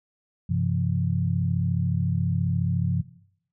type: tone cluster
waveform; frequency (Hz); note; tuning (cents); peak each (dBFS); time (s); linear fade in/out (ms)
sine; 96.1 / 130.4 / 169.4; G2 / C3 / E3; -34 / -5 / +48; -26; 0.49-3.02; 10
effects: noise-tail reverb RT60 0.7 s tail -18 dB re dry